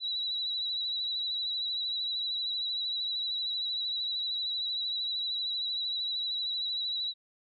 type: tone with vibrato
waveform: sine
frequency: 3917 Hz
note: B7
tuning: 15 cents flat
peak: -30 dBFS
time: 0-7.14 s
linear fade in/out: 50 ms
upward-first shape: triangle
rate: 13 Hz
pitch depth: 45 cents each way
effects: none